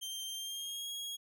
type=tone with pitch glide; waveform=sawtooth; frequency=3153 to 3296 Hz; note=G7 to G#7; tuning=+9 to -14 cents; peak=-36 dBFS; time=0.01-1.17 s; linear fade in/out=20 ms; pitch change=+77 cents; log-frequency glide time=0.32-0.89 s; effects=none